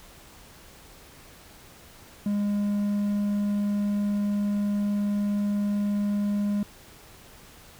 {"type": "tone", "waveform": "triangle", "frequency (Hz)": 204.7, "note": "G#3", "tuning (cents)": -25, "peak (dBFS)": -21, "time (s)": [2.26, 6.63], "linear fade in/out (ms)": 2, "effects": ["pink hiss -50 dBFS RMS until 7.79 s"]}